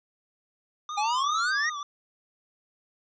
square tone with vibrato, 1191 Hz, D6, 24 cents sharp, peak -33 dBFS, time 0.89-1.83 s, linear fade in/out 2 ms, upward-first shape triangle, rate 5.3 Hz, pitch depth 89 cents each way
square exponential sweep, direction up, 804 to 1945 Hz, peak -25 dBFS, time 0.97-1.7 s, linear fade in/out 10 ms
effects resampled to 16000 Hz

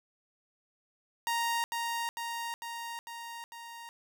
sawtooth tone with echo, 932.3 Hz, A#5, in tune, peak -25 dBFS, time 1.27-1.64 s, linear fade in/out 0 ms, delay 450 ms, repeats 5, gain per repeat -3 dB, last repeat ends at 3.89 s, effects none

